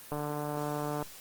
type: click train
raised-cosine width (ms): 1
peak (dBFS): -21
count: 135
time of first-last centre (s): 0.12-1.025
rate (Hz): 148
effects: white hiss -49 dBFS RMS until 1.2 s + Opus 24 kbps